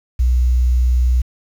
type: tone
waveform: sine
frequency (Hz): 61.74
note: B1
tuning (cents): 0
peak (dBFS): -11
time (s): 0.19-1.22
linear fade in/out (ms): 10
effects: 7-bit